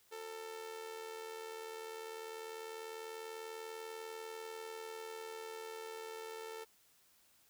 sawtooth tone with amplitude modulation, 445.4 Hz, A4, 21 cents sharp, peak -38 dBFS, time 0.11-6.65 s, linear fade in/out 20 ms, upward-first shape sine, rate 80.2 Hz, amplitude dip 60%, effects white hiss -69 dBFS RMS until 7.49 s

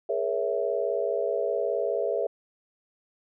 sine chord, A# half-diminished seventh, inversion third, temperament equal with one note detuned, 415.3 / 474.3 / 554.4 / 659.3 Hz, G#4 / A#4 / C#5 / E5, 0 / +30 / 0 / 0 cents, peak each -30 dBFS, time 0.09-2.27 s, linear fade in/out 5 ms, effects none

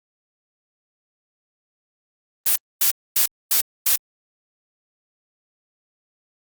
blue noise bursts, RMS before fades -17 dBFS, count 5, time 2.46-3.96 s, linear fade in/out 5 ms, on 100 ms, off 250 ms, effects Opus 32 kbps

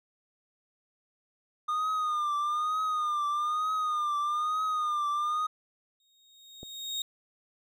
triangle tone with vibrato, 1219 Hz, D#6, 36 cents flat, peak -25 dBFS, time 1.68-5.47 s, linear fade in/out 10 ms, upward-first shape triangle, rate 1.1 Hz, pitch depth 76 cents each way
35% pulse tone with exponential growth, 3729 Hz, A#7, in tune, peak -27 dBFS, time 6-7.02 s, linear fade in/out 2 ms, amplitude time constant 220 ms
click, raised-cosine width 2 ms, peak -30 dBFS, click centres 6.631 s
effects none

